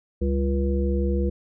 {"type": "harmonic tone with a mistuned harmonic", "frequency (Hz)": 69.3, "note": "C#2", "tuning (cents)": 0, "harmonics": [1, 3, 5, 7], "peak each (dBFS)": [-22, -27, -29, -30], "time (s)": [0.21, 1.3], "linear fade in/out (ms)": 10, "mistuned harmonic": 3, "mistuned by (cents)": -110, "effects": []}